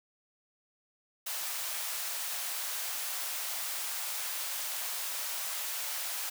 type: high-pass noise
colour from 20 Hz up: white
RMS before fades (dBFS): -36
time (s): 1.26-6.3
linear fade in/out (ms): 10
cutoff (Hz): 600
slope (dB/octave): 24
effects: none

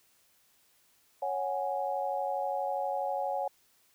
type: chord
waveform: sine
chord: C# suspended fourth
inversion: none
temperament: just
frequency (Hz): 554.4 / 739.2 / 831.5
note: C#5 / F#5 / G#5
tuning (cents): 0 / -2 / +2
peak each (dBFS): -34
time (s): 1.22-3.48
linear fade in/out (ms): 5
effects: white hiss -67 dBFS RMS until 3.94 s

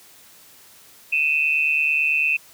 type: tone pair together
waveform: sine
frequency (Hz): 2512 / 2661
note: D#7 / E7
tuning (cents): +16 / +16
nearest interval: minor second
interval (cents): 100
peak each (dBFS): -20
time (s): 1.12-2.37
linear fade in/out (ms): 10
effects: white hiss -49 dBFS RMS until 2.53 s + high-pass 60 Hz 12 dB/octave

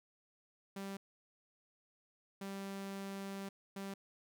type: tone bursts at uneven times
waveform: sawtooth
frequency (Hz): 196.1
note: G3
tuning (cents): +1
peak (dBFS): -38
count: 3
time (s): 0.76-0.97 / 2.41-3.49 / 3.76-3.94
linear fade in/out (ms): 5
effects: none

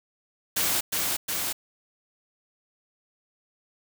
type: noise with echo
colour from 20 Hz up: white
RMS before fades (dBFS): -25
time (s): 0.56-0.81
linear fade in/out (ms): 10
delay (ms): 360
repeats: 2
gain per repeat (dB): -2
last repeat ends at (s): 1.53
effects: none

